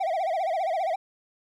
triangle tone with vibrato, 704 Hz, F5, 14 cents sharp, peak -22 dBFS, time 0-0.96 s, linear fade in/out 10 ms, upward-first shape sine, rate 15 Hz, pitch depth 190 cents each way, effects none

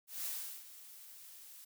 blue noise with ADSR envelope, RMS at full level -39 dBFS, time 0.07-1.65 s, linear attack 170 ms, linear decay 390 ms, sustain -15 dB, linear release 9 ms, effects none

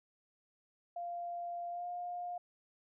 sine tone with pitch glide, 695 to 708 Hz, F5 to F5, -9 to +23 cents, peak -38 dBFS, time 0.96-2.38 s, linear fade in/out 5 ms, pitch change +32 cents, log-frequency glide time 1.7-1.86 s, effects none

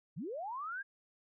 sine linear sweep, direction up, 117.5 to 1650 Hz, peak -38 dBFS, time 0.16-0.83 s, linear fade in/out 20 ms, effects none

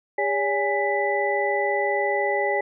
sine tone cluster, 403.2 / 569 / 825 / 1985 Hz, G4 / C#5 / G#5 / B6, +49 / +45 / -12 / +8 cents, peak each -26 dBFS, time 0.18-2.61 s, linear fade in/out 5 ms, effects none

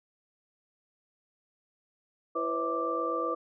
sine tone cluster, 333.7 / 497 / 545 / 645 / 1175 Hz, E4 / B4 / C#5 / E5 / D6, +21 / +11 / -29 / -38 / +1 cents, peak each -36 / -33 / -39 / -39 / -31 dBFS, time 2.35-3.35 s, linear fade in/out 10 ms, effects none

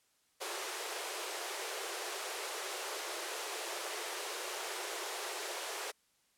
pink high-pass noise, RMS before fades -40 dBFS, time 0.4-5.92 s, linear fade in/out 20 ms, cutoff 350 Hz, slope 96 dB/octave, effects white hiss -73 dBFS RMS until 6.37 s + low-pass 11000 Hz 12 dB/octave

